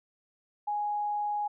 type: tone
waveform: sine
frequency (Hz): 830.6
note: G#5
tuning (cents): 0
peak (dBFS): -28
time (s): 0.67-1.48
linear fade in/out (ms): 10
effects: none